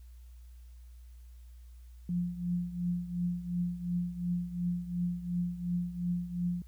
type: tone with tremolo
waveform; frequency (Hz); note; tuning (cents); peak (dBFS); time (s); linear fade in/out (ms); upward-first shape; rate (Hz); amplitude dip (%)
sine; 176; F3; +14; -27; 2.09-6.62; 2; triangle; 2.8; 80
effects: added 60 Hz sine -48 dBFS peak until 6.67 s + white hiss -70 dBFS RMS until 6.67 s